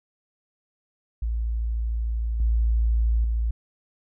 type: tone with level steps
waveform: sine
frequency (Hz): 56.6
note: A1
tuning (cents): +50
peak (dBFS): -23 / -18 / -21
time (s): 1.22-3.51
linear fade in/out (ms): 5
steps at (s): 2.4 / 3.24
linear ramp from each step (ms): 2
effects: none